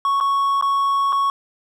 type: tone with dropouts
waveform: triangle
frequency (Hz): 1108.7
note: C#6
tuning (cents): 0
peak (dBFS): -14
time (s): 0.05-1.3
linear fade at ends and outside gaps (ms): 1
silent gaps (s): 0.202-0.209 / 0.612-0.624 / 1.124-1.128
effects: none